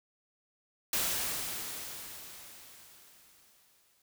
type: noise with exponential decay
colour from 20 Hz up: white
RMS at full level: -30 dBFS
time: 0.93-4.02 s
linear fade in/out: 2 ms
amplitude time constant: 670 ms
effects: none